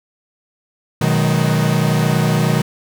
45% pulse chord, G# minor seventh, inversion first, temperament equal with one note detuned, 123.47 / 155.56 / 185 / 212.5 Hz, B2 / D#3 / F#3 / G#3, 0 / 0 / 0 / +40 cents, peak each -19 / -16 / -22 / -22 dBFS, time 1.01-2.62 s, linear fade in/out 5 ms, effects none

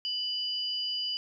sine tone pair together, 2980 / 4846 Hz, F#7 / D#8, +12 / -47 cents, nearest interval minor sixth, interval 841 cents, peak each -32 / -33 dBFS, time 0.05-1.17 s, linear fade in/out 0 ms, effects none

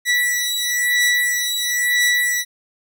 sawtooth beating tone pair, 1953 / 1954 Hz, B6 / B6, -20 / -19 cents, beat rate 1 Hz, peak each -16 dBFS, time 0.05-2.45 s, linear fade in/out 50 ms, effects none

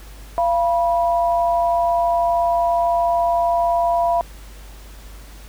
sine tone pair together, 686 / 973.8 Hz, F5 / B5, -31 / -25 cents, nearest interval tritone, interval 606 cents, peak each -16 / -21 dBFS, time 0.38-4.21 s, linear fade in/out 0 ms, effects added 50 Hz sine -37 dBFS peak until 5.48 s + pink hiss -45 dBFS RMS until 5.48 s

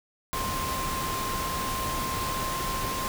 sine tone in noise, 1052 Hz, C6, 9 cents sharp, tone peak -31 dBFS, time 0.33-3.08 s, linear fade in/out 0 ms, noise pink, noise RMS -32 dBFS, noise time 0.33-3.08 s, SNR -2 dB, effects none

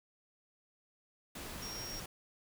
sine tone in noise, 5588 Hz, F8, in tune, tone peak -43 dBFS, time 1.62-2 s, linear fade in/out 5 ms, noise pink, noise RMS -45 dBFS, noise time 1.35-2.06 s, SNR -1 dB, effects none

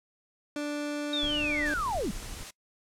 30% pulse tone with pitch glide, 293.7 to 296.9 Hz, D4 to D4, 0 to +19 cents, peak -28 dBFS, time 0.56-1.74 s, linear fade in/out 2 ms, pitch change +19 cents, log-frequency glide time 1.26-1.33 s
sine linear sweep, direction down, 3766 to 154.1 Hz, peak -28 dBFS, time 1.13-2.11 s, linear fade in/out 2 ms
brown noise with tremolo, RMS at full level -39 dBFS, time 1.22-2.44 s, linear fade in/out 10 ms, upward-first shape square, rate 11 Hz, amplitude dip 30%
white noise, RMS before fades -42 dBFS, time 1.65-2.51 s, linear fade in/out 10 ms
effects noise-tail reverb RT60 0.1 s tail -23 dB re dry + low-pass 9000 Hz 12 dB/octave

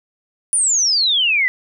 sine exponential sweep, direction down, 9770 to 1949 Hz, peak -13 dBFS, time 0.53-1.48 s, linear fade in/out 0 ms, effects none

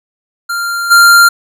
square tone with level steps, 1391 Hz, F6, 7 cents flat, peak -15 / -3 dBFS, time 0.49-1.29 s, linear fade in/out 10 ms, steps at 0.9 s, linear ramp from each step 20 ms, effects none

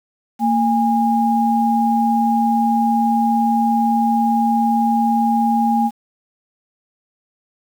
sine tone pair together, 229.4 / 818 Hz, A#3 / G#5, -28 / -26 cents, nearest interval octave + minor seventh, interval 2202 cents, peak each -16 dBFS, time 0.39-5.91 s, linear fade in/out 50 ms, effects 7-bit

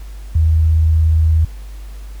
sine tone with vibrato, 80 Hz, D#2, 49 cents sharp, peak -9 dBFS, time 0.35-1.45 s, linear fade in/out 5 ms, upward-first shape sine, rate 17 Hz, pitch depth 14 cents each way, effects added 50 Hz sine -28 dBFS peak until 2.2 s + pink hiss -46 dBFS RMS until 2.2 s

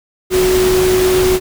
sine tone in noise, 370 Hz, F#4, in tune, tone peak -10 dBFS, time 0.3-1.4 s, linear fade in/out 50 ms, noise pink, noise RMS -19 dBFS, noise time 0.3-1.4 s, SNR +6 dB, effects none

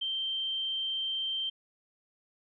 sine tone, 3136 Hz, G7, in tune, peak -30 dBFS, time 0.01-1.5 s, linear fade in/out 10 ms, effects none

